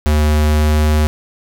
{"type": "tone with pitch glide", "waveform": "square", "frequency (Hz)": [75.6, 76.26], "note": ["D#2", "D#2"], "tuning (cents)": [-49, -34], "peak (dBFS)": -11, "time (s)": [0.06, 1.07], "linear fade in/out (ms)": 0, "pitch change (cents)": 15, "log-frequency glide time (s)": [0.22, 0.9], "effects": []}